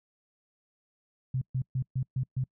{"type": "tone bursts", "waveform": "sine", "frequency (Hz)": 129.7, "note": "C3", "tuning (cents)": -15, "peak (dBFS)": -26, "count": 6, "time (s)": [1.34, 2.44], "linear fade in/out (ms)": 5, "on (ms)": 75, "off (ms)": 130, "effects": ["noise-tail reverb RT60 0.1 s tail -26 dB re dry"]}